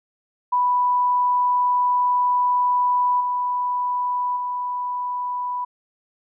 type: tone with level steps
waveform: sine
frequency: 987.8 Hz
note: B5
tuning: in tune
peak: -16 / -20 / -23 dBFS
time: 0.52-5.65 s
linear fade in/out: 10 ms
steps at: 3.2 / 4.36 s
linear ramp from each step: 10 ms
effects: none